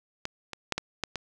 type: clicks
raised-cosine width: 0.2 ms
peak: -14 / -19 / -9 / -12 / -11 / -15 dBFS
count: 6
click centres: 0.254 / 0.533 / 0.723 / 0.78 / 1.037 / 1.157 s
effects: none